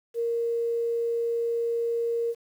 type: tone with quantisation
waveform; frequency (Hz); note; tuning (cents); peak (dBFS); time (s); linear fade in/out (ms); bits
sine; 466.2; A#4; 0; -24; 0.14-2.35; 50; 9
effects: none